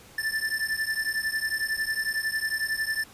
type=beating tone pair; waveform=square; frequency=1760 / 1771 Hz; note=A6 / A6; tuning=0 / +11 cents; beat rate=11 Hz; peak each=-30 / -30 dBFS; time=0.18-3.04 s; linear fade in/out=5 ms; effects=pink hiss -51 dBFS RMS until 3.13 s + resampled to 32000 Hz